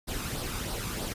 pink noise with flanger, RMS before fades -34 dBFS, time 0.07-1.14 s, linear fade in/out 20 ms, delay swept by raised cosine 0.21 to 0.84 ms, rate 3.1 Hz, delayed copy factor +0.5, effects resampled to 32000 Hz

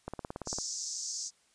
click train, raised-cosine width 1 ms, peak -23 dBFS, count 10, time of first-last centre 0.08-0.586 s, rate 17.8 Hz
pink band-pass noise, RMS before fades -38 dBFS, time 0.45-1.31 s, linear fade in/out 50 ms, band 5200 to 7200 Hz, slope 48 dB/octave
effects white hiss -68 dBFS RMS until 1.54 s + resampled to 22050 Hz

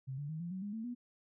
sine tone with pitch steps, 132.6 / 144.6 / 157.69 / 171.96 / 187.52 / 204.5 / 223 / 243.2 Hz, C3 / D3 / D#3 / F3 / F#3 / G#3 / A3 / B3, +23 / -27 / +24 / -27 / +23 / -26 / +23 / -26 cents, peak -38 dBFS, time 0.07-0.95 s, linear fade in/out 20 ms, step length 110 ms, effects none

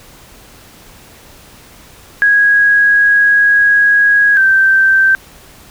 sine tone pair in turn, 1653 / 1560.2 Hz, G#6 / G6, -9 / -9 cents, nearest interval minor second, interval 100 cents, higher first, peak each -6 dBFS, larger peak neither, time 2.22-4.37 / 4.37-5.15 s, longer first, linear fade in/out 0 ms, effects pink hiss -40 dBFS RMS until 5.7 s

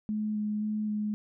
sine tone with vibrato, 212 Hz, G#3, 36 cents sharp, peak -28 dBFS, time 0.09-1.14 s, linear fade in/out 0 ms, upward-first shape square, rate 1.9 Hz, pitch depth 10 cents each way, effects none

